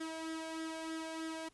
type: tone with flanger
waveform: sawtooth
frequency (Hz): 322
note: E4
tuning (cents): -41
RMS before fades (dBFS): -42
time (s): 0-1.49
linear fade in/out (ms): 10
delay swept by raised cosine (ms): 0.57 to 1.31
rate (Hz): 3.2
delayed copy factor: +0.6
effects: pink hiss -70 dBFS RMS until 1.53 s + resampled to 24000 Hz